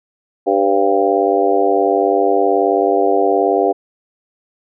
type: harmonic tone with a mistuned harmonic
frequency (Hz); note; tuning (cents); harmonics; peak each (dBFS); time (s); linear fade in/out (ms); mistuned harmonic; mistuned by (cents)
98.7; G2; +12; 3 / 4 / 5 / 6 / 7 / 8; -21 / -16 / -18 / -22 / -17 / -21; 0.46-3.73; 20; 6; -58
effects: none